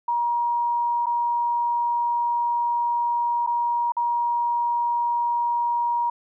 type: tone with dropouts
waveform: sine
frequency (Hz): 950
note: A#5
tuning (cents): +33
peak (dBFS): -20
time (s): 0.08-6.1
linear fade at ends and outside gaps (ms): 5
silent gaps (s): 1.059-1.066 / 3.465-3.472 / 3.921-3.967
effects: none